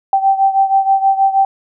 sine beating tone pair, 777 / 783.3 Hz, G5 / G5, -16 / -2 cents, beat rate 6.3 Hz, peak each -11 / -15 dBFS, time 0.13-1.45 s, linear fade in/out 2 ms, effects none

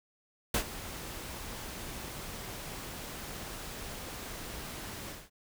pink noise with ADSR envelope, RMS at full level -27 dBFS, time 0.54-5.3 s, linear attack 4 ms, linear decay 86 ms, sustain -15 dB, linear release 210 ms, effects none

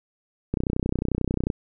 click train, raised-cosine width 3 ms, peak -11 dBFS, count 31, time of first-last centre 0.54-1.502 s, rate 31.2 Hz, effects none

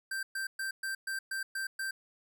square tone bursts, 1568 Hz, G6, in tune, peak -34 dBFS, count 8, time 0.11-1.91 s, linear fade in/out 5 ms, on 120 ms, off 120 ms, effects none

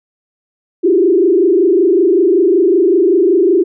sine tone with frequency modulation, 364.3 Hz, F#4, 27 cents flat, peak -7 dBFS, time 0.83-3.64 s, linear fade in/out 20 ms, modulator 25.3 Hz, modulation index 1.6, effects none

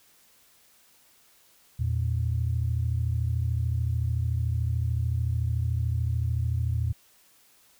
sine tone pair together, 82.93 / 116.54 Hz, E2 / A#2, +11 / 0 cents, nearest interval tritone, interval 589 cents, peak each -26 dBFS, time 1.79-6.93 s, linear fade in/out 10 ms, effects tanh soft clip ceiling -16 dBFS + white hiss -60 dBFS RMS until 7.79 s

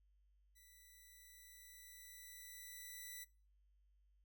5% pulse tone with level ramp, 1975.5 Hz, B6, in tune, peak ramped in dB -54 to -38 dBFS, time 0.55-3.25 s, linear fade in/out 20 ms, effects noise-tail reverb RT60 0.4 s tail -23 dB re dry + added 50 Hz sine -70 dBFS peak until 4.24 s

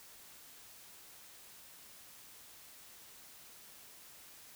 silence, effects white hiss -56 dBFS RMS until 4.55 s

